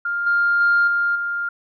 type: tone with level steps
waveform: sine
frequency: 1402 Hz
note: F6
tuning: 6 cents sharp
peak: -20 / -14 / -12 / -16 / -21 dBFS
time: 0.05-1.49 s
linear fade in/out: 5 ms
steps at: 0.26 / 0.6 / 0.87 / 1.15 s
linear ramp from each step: 10 ms
effects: tanh soft clip ceiling -9 dBFS